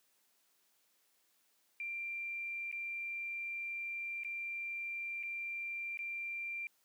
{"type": "tone with dropouts", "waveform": "sine", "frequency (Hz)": 2369, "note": "D7", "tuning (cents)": 14, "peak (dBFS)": -38, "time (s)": [1.8, 6.67], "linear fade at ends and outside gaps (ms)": 1, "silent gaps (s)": [[2.715, 2.726], [4.235, 4.247], [5.229, 5.234], [5.973, 5.99]], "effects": ["white hiss -74 dBFS RMS until 6.84 s", "high-pass 200 Hz 12 dB/octave"]}